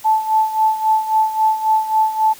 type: tone with tremolo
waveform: sine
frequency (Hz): 874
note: A5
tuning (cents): -12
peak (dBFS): -10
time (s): 0.04-2.34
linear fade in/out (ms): 20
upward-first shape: sine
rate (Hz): 3.7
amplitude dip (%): 75
effects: white hiss -41 dBFS RMS until 2.39 s